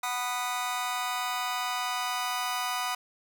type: chord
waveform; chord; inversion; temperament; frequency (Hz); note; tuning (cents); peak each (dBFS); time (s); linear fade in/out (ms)
sawtooth; B major; second; just; 740.8 / 987.8 / 1234.7; F#5 / B5 / D#6; +2 / 0 / -14; -30; 0.03-2.95; 5
effects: none